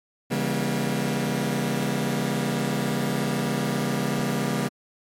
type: chord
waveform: sawtooth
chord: C# diminished seventh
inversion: none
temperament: just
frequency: 138.59 / 166.31 / 199.57 / 239.5 Hz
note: C#3 / E3 / G3 / Bb3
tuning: 0 / +16 / +31 / +47 cents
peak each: -25 / -27 / -24 / -24 dBFS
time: 0.3-4.69 s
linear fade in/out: 20 ms
effects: MP3 64 kbps